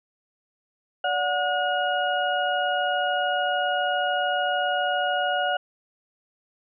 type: tone cluster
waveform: sine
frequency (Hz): 579 / 732 / 1448 / 2883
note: D5 / F#5 / F#6 / F#7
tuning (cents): -25 / -19 / -38 / -46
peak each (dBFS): -28 / -25 / -27 / -31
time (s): 1.04-5.57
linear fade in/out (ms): 5
effects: none